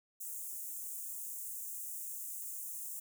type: high-pass noise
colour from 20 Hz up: white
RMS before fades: -43 dBFS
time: 0.2-3 s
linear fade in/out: 10 ms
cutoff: 6800 Hz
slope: 48 dB/octave
effects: none